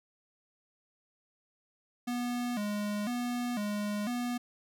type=tone with vibrato; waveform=square; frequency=224.6 Hz; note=A3; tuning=36 cents sharp; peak=-32 dBFS; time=2.07-4.38 s; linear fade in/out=10 ms; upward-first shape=square; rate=1 Hz; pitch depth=140 cents each way; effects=none